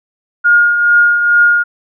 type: tone with tremolo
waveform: sine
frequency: 1425 Hz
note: F6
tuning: 34 cents sharp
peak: -4 dBFS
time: 0.44-1.64 s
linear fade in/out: 20 ms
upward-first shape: triangle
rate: 2.3 Hz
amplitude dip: 55%
effects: none